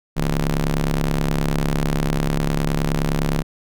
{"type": "ring-modulated tone", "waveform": "sawtooth", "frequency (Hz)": 69.8, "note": "C#2", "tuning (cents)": 13, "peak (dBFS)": -11, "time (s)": [0.16, 3.43], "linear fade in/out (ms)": 20, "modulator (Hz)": 90, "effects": []}